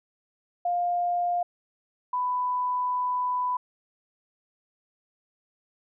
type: tone pair in turn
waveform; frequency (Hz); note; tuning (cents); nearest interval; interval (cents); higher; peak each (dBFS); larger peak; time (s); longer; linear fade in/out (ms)
sine; 704 / 995.1; F5 / B5; +14 / +13; tritone; 599; second; -23 / -24; first; 0.65-1.43 / 2.13-3.57; second; 5
effects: none